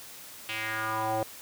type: tone with band-pass filter sweep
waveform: square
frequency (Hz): 110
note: A2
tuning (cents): 0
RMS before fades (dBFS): -31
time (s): 0.49-1.23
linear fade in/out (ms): 0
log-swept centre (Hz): 2800 to 620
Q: 3.2
effects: white hiss -46 dBFS RMS until 1.41 s + high-pass 60 Hz 12 dB/octave